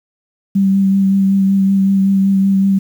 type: tone with vibrato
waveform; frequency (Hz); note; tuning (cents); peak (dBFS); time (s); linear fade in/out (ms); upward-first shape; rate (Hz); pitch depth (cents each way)
sine; 194.6; G3; -12; -9; 0.55-2.79; 10; sine; 5.3; 17
effects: 7-bit